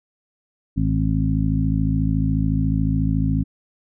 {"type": "harmonic tone with a mistuned harmonic", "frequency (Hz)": 54, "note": "A1", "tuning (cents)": -32, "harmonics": [1, 2, 3, 4, 5], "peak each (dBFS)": [-23, -23, -22, -28, -24], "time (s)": [0.76, 3.44], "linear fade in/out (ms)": 20, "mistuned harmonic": 5, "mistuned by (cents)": -19, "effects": []}